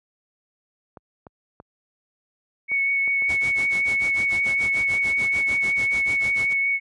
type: clicks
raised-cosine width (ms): 1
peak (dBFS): -27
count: 8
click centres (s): 0.972 / 1.268 / 1.601 / 2.717 / 3.077 / 3.222 / 3.595 / 4.467
type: tone with vibrato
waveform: sine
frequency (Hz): 2217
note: C#7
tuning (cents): 0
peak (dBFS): -19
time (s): 2.68-6.8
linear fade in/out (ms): 50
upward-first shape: triangle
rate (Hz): 5.3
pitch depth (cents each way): 14
type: noise with tremolo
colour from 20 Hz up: pink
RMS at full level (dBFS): -34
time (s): 3.28-6.54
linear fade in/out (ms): 20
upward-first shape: sine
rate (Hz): 6.8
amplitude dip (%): 95
effects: high-pass 60 Hz 12 dB/octave + resampled to 22050 Hz